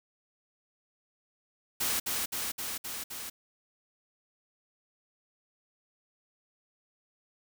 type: noise with echo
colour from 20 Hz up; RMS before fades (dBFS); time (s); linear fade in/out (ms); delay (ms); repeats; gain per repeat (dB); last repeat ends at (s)
white; -30; 1.8-2; 10; 260; 5; -2; 3.3
effects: none